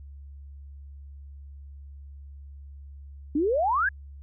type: exponential sweep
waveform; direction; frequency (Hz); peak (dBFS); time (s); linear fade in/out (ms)
sine; up; 277.2 to 1701; -21; 3.35-3.89; 5
effects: added 70 Hz sine -41 dBFS peak until 4.22 s